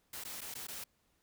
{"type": "noise with dropouts", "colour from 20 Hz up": "white", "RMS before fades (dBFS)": -44, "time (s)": [0.13, 0.84], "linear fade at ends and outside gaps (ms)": 5, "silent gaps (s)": [[0.239, 0.249], [0.408, 0.415], [0.541, 0.551], [0.67, 0.683]], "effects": ["pink hiss -75 dBFS RMS until 1.22 s"]}